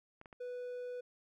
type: clicks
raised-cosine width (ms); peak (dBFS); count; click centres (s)
0.5; -37; 3; 0.214 / 0.258 / 0.328
type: tone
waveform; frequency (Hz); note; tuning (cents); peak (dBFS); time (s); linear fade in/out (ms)
triangle; 493.9; B4; 0; -38; 0.4-1.01; 10
effects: none